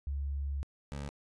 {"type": "tone pair in turn", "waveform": ["sine", "20% pulse"], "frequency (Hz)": [70, 70.85], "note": ["C#2", "C#2"], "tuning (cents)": [18, 38], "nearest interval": "unison", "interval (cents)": 20, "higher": "second", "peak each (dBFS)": [-32, -33], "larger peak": "first", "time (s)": [[0.07, 0.63], [0.92, 1.09]], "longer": "first", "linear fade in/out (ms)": 0, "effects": ["resampled to 22050 Hz"]}